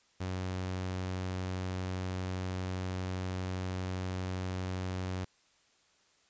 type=tone; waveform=sawtooth; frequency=92.5 Hz; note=F#2; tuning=in tune; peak=-30 dBFS; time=0.2-5.25 s; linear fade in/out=10 ms; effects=white hiss -68 dBFS RMS until 6.29 s + resampled to 16000 Hz